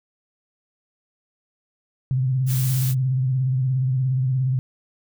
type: tone with vibrato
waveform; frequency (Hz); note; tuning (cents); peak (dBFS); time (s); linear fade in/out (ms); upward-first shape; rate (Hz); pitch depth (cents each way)
sine; 130; C3; -11; -18; 2.11-4.59; 0; sine; 17; 63
type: noise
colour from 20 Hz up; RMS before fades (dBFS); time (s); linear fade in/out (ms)
blue; -30; 2.46-2.95; 50
effects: none